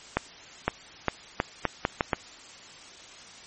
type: accelerating click train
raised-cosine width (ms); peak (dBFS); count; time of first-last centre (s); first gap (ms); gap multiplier
0.5; -7; 8; 0.17-2.132; 510; 0.79
effects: white hiss -47 dBFS RMS until 3.46 s + MP3 32 kbps